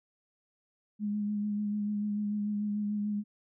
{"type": "tone with vibrato", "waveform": "sine", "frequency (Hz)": 207.7, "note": "G#3", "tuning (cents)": 0, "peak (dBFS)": -29, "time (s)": [0.99, 3.24], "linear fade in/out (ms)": 50, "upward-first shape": "sine", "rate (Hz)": 6.8, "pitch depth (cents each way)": 22, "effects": []}